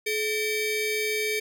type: ring-modulated tone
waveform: 40% pulse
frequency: 1364 Hz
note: F6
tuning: 41 cents flat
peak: -21 dBFS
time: 0.06-1.4 s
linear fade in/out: 10 ms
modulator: 937 Hz
effects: none